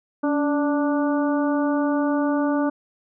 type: harmonic tone with a mistuned harmonic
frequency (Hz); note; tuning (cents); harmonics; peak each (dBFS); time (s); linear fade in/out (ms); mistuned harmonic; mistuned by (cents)
293.7; D4; 0; 1 / 2 / 3 / 4 / 5; -20 / -26 / -30 / -32 / -34; 0.23-2.7; 10; 1; -48
effects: none